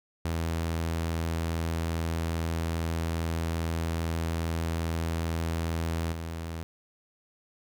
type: tone with level steps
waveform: sawtooth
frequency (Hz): 82.41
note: E2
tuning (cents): 0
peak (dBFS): -24 / -30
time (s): 0.25-6.63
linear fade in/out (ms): 0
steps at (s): 6.12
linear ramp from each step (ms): 10
effects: none